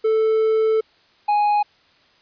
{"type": "tone pair in turn", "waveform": "triangle", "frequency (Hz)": [440, 830.6], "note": ["A4", "G#5"], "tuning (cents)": [0, 0], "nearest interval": "major seventh", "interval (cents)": 1100, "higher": "second", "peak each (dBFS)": -13, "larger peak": "neither", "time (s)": [[0.04, 0.81], [1.28, 1.63]], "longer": "first", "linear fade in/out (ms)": 10, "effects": ["white hiss -56 dBFS RMS until 2.21 s", "resampled to 11025 Hz"]}